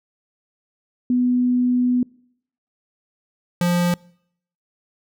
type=tone pair in turn; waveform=sine / square; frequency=247.9 / 175.29 Hz; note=B3 / F3; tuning=+7 / +7 cents; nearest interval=tritone; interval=600 cents; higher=first; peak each=-15 / -17 dBFS; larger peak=first; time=1.1-2.03 / 3.61-3.94 s; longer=first; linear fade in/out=2 ms; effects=noise-tail reverb RT60 0.7 s tail -26 dB re dry